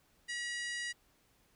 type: harmonic tone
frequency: 961 Hz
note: B5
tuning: 48 cents flat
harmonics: 2 / 3 / 4 / 5 / 6 / 7 / 8 / 9 / 10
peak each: -38 / -46 / -50 / -47 / -51 / -51 / -55 / -54 / -54 dBFS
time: 0.28-0.93 s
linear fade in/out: 20 ms
effects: pink hiss -70 dBFS RMS until 1.55 s